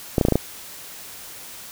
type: clicks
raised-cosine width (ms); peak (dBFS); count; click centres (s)
2; -3; 6; 0.182 / 0.212 / 0.251 / 0.285 / 0.323 / 0.356
effects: white hiss -39 dBFS RMS until 1.71 s